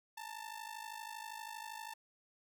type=ring-modulated tone; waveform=sawtooth; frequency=889 Hz; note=A5; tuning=18 cents sharp; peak=-38 dBFS; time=0.17-1.94 s; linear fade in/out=5 ms; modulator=26.3 Hz; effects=none